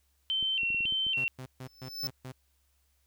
sine tone with vibrato, 2904 Hz, F#7, 33 cents flat, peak -27 dBFS, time 0.3-1.28 s, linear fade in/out 0 ms, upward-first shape square, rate 1.8 Hz, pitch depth 110 cents each way
clicks, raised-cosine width 3 ms, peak -34 dBFS, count 8, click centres 0.427 / 0.633 / 0.704 / 0.746 / 0.806 / 0.854 / 0.924 / 1.067 s
sawtooth tone bursts, 129.2 Hz, C3, 21 cents flat, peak -36 dBFS, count 6, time 1.17-2.32 s, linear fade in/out 5 ms, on 75 ms, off 140 ms
square tone with exponential growth, 5274 Hz, E8, in tune, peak -29 dBFS, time 1.62-2.07 s, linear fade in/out 0 ms, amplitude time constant 97 ms
effects added 68 Hz sine -70 dBFS peak until 3.06 s + white hiss -74 dBFS RMS until 3.06 s

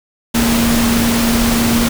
sine tone in noise, 233.1 Hz, A#3, in tune, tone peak -13 dBFS, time 0.34-1.89 s, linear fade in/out 10 ms, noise pink, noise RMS -17 dBFS, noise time 0.34-1.89 s, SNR +1 dB, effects none

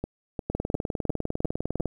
two click trains, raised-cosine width 2 ms, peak -16 / -14 dBFS, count 6 / 28, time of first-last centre 0.04-1.801 / 0.5-1.857 s, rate 2.84 / 19.9 Hz, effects 9-bit

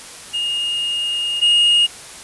triangle tone pair in turn, 2845 / 2857 Hz, F7 / F7, +31 / +39 cents, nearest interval unison, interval 8 cents, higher second, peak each -17 / -9 dBFS, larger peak second, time 0.33-1.41 / 1.41-1.87 s, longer first, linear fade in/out 20 ms, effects white hiss -36 dBFS RMS until 2.23 s + resampled to 24000 Hz

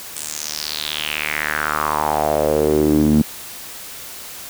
sawtooth tone with band-pass filter sweep, 75.9 Hz, D#2, 42 cents flat, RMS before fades -19 dBFS, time 0.16-3.22 s, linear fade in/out 5 ms, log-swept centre 8700 to 220 Hz, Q 4.3, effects white hiss -34 dBFS RMS until 4.49 s

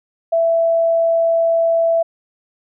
sine tone, 664 Hz, E5, 12 cents sharp, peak -12 dBFS, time 0.32-2.03 s, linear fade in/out 10 ms, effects none

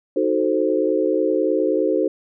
sine chord, D# diminished seventh, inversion none, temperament equal, 311.1 / 370 / 440 / 523.3 Hz, D#4 / F#4 / A4 / C5, 0 / 0 / 0 / 0 cents, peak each -22 dBFS, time 0.16-2.08 s, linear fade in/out 5 ms, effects none

